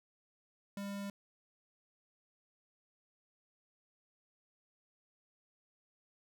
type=tone; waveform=square; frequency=200.1 Hz; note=G3; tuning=36 cents sharp; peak=-40 dBFS; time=0.77-1.1 s; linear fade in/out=2 ms; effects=none